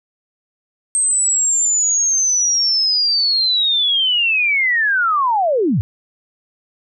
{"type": "linear sweep", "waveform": "sine", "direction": "down", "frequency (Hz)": [8372, 82.41], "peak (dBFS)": -13, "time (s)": [0.95, 5.81], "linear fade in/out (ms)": 0, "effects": []}